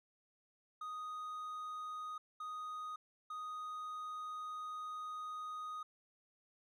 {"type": "tone bursts at uneven times", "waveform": "triangle", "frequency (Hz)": 1244.5, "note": "D#6", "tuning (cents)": 0, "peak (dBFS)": -40, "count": 3, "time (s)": [[0.81, 2.18], [2.4, 2.96], [3.3, 5.83]], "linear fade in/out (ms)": 5, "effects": []}